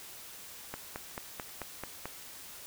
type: click train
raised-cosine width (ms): 0.5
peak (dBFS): -22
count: 7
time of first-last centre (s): 0.74-2.056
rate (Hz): 4.56
effects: white hiss -48 dBFS RMS until 2.66 s